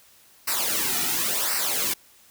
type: noise with flanger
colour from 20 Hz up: white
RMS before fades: -25 dBFS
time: 0.47-1.94 s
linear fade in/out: 10 ms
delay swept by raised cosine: 0.29 to 1.89 ms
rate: 0.93 Hz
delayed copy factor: -0.75
effects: white hiss -55 dBFS RMS until 2.3 s